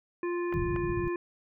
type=harmonic tone; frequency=349.2 Hz; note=F4; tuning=in tune; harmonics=1 / 3 / 5 / 7; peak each=-29 / -39 / -43 / -46 dBFS; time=0.23-1.16 s; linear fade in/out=2 ms
type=clicks; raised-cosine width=0.5 ms; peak=-24 dBFS; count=2; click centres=0.526 / 0.762 s
type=low-pass noise; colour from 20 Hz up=white; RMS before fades=-34 dBFS; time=0.54-1.08 s; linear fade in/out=0 ms; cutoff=180 Hz; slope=48 dB/octave
effects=none